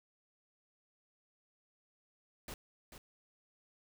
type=noise with echo; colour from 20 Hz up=pink; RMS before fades=-45 dBFS; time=2.48-2.54 s; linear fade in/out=2 ms; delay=440 ms; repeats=1; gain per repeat=-8 dB; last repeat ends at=2.98 s; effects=none